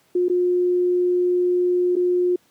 sine tone with dropouts, 357.7 Hz, F4, 41 cents sharp, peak -16 dBFS, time 0.15-2.36 s, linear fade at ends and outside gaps 5 ms, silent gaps 0.284-0.297 / 1.956-1.964 s, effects pink hiss -60 dBFS RMS until 2.5 s + high-pass 150 Hz 12 dB/octave

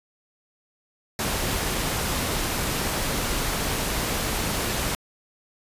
pink noise, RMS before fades -26 dBFS, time 1.19-4.95 s, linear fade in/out 2 ms, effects resampled to 32000 Hz

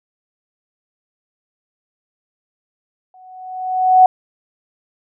sine tone with exponential growth, 743 Hz, F#5, 7 cents sharp, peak -3 dBFS, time 3.14-4.06 s, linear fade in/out 2 ms, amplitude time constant 200 ms, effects none

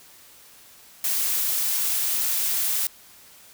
blue noise, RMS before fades -24 dBFS, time 1.04-2.87 s, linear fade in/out 2 ms, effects white hiss -50 dBFS RMS until 3.53 s

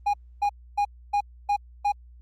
triangle tone bursts, 818 Hz, G#5, 26 cents flat, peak -18 dBFS, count 6, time 0.06-1.922 s, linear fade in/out 10 ms, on 77 ms, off 280 ms, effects added 60 Hz sine -46 dBFS peak until 2.21 s + Opus 24 kbps

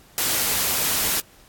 white noise, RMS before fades -22 dBFS, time 0.18-1.2 s, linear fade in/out 0 ms, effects pink hiss -52 dBFS RMS until 1.48 s + AAC 64 kbps

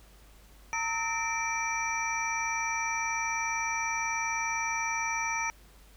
sine tone cluster, 913 / 1287 / 1823 / 2329 / 5830 Hz, A#5 / E6 / A#6 / D7 / F#8, -36 / -42 / -39 / -15 / -26 cents, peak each -33 / -38 / -39 / -32 / -38 dBFS, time 0.73-5.5 s, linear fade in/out 0 ms, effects added 50 Hz sine -54 dBFS peak until 5.96 s + pink hiss -59 dBFS RMS until 5.96 s

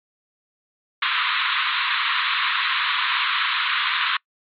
pink band-pass noise, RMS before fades -22 dBFS, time 1.02-4.17 s, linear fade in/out 5 ms, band 1000 to 4000 Hz, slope 96 dB/octave, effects noise-tail reverb RT60 0.1 s tail -26 dB re dry + MP3 48 kbps

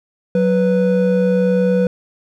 triangle tone pair together, 185 / 493.9 Hz, F#3 / B4, 0 / 0 cents, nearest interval octave + perfect fourth, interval 1700 cents, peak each -13 dBFS, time 0.35-1.87 s, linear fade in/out 2 ms, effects none

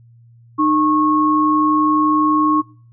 sine tone pair together, 305.3 / 1094.3 Hz, D#4 / C#6, -33 / -23 cents, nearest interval octave + minor seventh, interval 2210 cents, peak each -15 dBFS, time 0.58-2.62 s, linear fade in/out 20 ms, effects noise-tail reverb RT60 0.5 s tail -24 dB re dry + added 117 Hz sine -44 dBFS peak until 2.92 s

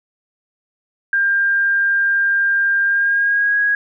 sine tone with pitch glide, 1598 to 1652.4 Hz, G6 to G#6, +33 to -9 cents, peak -13 dBFS, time 1.13-3.75 s, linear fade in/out 2 ms, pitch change +58 cents, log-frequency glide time 2.84-3.6 s, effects none

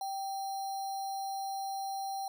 sine tone with sample-and-hold, 780 Hz, G5, 9 cents flat, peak -34 dBFS, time 0.01-2.28 s, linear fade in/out 2 ms, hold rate 4900 Hz, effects none

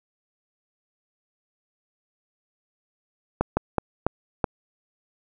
slowing click train, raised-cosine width 1 ms, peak -6 dBFS, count 5, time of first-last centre 3.41-4.442 s, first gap 160 ms, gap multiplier 1.33, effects none

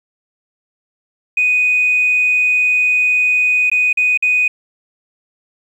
sine tone with dropouts, 2489 Hz, D#7, in tune, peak -10 dBFS, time 1.37-4.48 s, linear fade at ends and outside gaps 5 ms, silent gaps 3.699-3.715 / 3.929-3.972 / 4.175-4.224 s, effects tanh soft clip ceiling -6 dBFS + 8-bit

